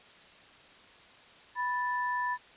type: tone pair together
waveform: sine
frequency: 987 / 1758.6 Hz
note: B5 / A6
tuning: -1 / -1 cents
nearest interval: minor seventh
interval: 1000 cents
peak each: -30 / -34 dBFS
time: 1.55-2.38 s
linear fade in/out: 50 ms
effects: white hiss -55 dBFS RMS until 2.56 s + resampled to 8000 Hz